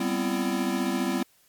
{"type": "chord", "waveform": "square", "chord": "C major seventh", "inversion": "second", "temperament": "equal with one note detuned", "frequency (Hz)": [196, 246.9, 261.6, 337.5], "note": ["G3", "B3", "C4", "E4"], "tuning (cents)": [0, 0, 0, 41], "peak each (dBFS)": -31, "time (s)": [0, 1.23], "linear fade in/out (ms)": 5, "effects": ["white hiss -62 dBFS RMS until 1.48 s", "MP3 96 kbps"]}